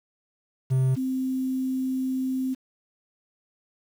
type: tone pair in turn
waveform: triangle / sine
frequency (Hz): 130.81 / 260.5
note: C3 / C4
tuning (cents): 0 / -7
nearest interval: octave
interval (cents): 1193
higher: second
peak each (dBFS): -17 / -24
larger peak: first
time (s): 0.7-0.96 / 0.96-2.55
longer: second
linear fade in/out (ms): 20
effects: 8-bit